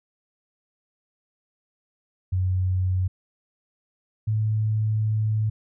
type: tone pair in turn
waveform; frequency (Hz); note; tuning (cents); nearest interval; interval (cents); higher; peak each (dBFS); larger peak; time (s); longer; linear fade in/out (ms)
sine; 92.5 / 108.32; F#2 / A2; 0 / -27; minor third; 273; second; -20; neither; 2.32-3.08 / 4.27-5.5; second; 10
effects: none